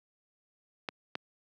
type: clicks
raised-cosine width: 0.3 ms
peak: -17 dBFS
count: 2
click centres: 0.888 / 1.154 s
effects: high-pass 200 Hz 12 dB/octave